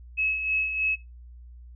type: tone with tremolo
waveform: sine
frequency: 2578 Hz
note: E7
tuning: 39 cents flat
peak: -22 dBFS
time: 0.17-0.96 s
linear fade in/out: 20 ms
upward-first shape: sine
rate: 3.2 Hz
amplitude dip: 55%
effects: noise-tail reverb RT60 0.2 s tail -19 dB re dry + added 60 Hz sine -43 dBFS peak until 1.75 s